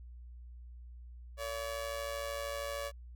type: tone with amplitude modulation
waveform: sawtooth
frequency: 569 Hz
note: C#5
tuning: 45 cents sharp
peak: -30 dBFS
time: 1.37-2.92 s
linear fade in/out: 50 ms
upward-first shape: sine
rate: 113 Hz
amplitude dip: 65%
effects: added 60 Hz sine -47 dBFS peak until 3.15 s